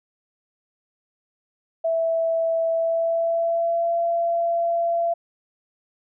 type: tone with pitch glide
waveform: sine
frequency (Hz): 658 to 679.2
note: E5 to F5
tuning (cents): -3 to -48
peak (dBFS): -19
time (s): 1.84-5.14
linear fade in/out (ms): 10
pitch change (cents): +55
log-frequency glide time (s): 2.71-3.96
effects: none